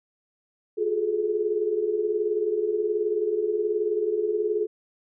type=tone cluster; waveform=sine; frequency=356.3 / 409.4 / 428.1 Hz; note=F4 / G#4 / A4; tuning=+35 / -25 / -47 cents; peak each=-29 / -30 / -24 dBFS; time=0.77-4.67 s; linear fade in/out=20 ms; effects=none